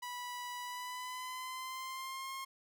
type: tone with pitch glide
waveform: sawtooth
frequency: 982 to 1070.9 Hz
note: B5 to C6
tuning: -10 to +40 cents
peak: -37 dBFS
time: 0.02-2.45 s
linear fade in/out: 10 ms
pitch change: +150 cents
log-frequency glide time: 0.63-2.33 s
effects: none